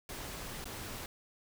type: noise with dropouts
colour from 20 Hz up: pink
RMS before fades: -43 dBFS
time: 0.09-1.06 s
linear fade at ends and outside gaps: 2 ms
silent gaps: 0.643-0.655 s
effects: none